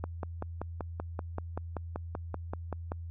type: click train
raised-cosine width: 1 ms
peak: -21 dBFS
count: 16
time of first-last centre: 0.04-2.919 s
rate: 5.21 Hz
effects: added 84 Hz sine -38 dBFS peak until 3.1 s